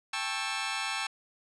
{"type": "chord", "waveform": "15% pulse", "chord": "A dominant seventh", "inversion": "third", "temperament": "just", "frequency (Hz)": [792, 880, 1100, 1320], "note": ["G5", "A5", "C#6", "E6"], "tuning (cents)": [18, 0, -14, 2], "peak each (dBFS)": -31, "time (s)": [0.13, 1.07], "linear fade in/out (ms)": 5, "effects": ["resampled to 22050 Hz"]}